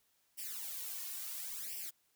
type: noise with flanger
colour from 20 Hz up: blue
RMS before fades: -43 dBFS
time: 0.37-1.91 s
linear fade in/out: 20 ms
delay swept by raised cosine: 0.37 to 2.77 ms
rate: 0.72 Hz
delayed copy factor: +1
effects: white hiss -75 dBFS RMS until 2.15 s